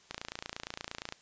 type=click train; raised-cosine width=0.2 ms; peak=-20 dBFS; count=30; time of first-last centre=0.11-1.124 s; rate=28.6 Hz; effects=white hiss -61 dBFS RMS until 1.21 s + resampled to 16000 Hz